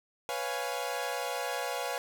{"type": "chord", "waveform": "sawtooth", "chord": "C# dominant seventh", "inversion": "third", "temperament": "equal", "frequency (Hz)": [493.9, 554.4, 698.5, 830.6], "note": ["B4", "C#5", "E#5", "G#5"], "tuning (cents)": [0, 0, 0, 0], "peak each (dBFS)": -34, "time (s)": [0.29, 1.98], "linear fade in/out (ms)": 0, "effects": []}